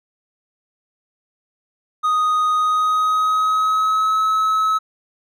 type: tone with pitch glide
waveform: triangle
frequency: 1244.5 to 1289.9 Hz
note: D#6 to E6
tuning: 0 to -38 cents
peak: -13 dBFS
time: 2.03-4.79 s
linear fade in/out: 20 ms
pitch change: +62 cents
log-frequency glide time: 2.53-4.2 s
effects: none